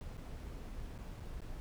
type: noise with dropouts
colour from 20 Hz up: brown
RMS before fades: -45 dBFS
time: 0.01-1.6 s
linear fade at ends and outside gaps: 0 ms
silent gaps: 0.17-0.176 / 0.98-0.987 / 1.199-1.205 / 1.406-1.417 s
effects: none